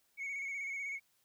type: tone with vibrato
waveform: sine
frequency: 2217 Hz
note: C#7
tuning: in tune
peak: -35 dBFS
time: 0.17-1 s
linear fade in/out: 50 ms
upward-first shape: square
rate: 16 Hz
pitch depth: 30 cents each way
effects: tanh soft clip ceiling -36 dBFS + white hiss -74 dBFS RMS until 1.24 s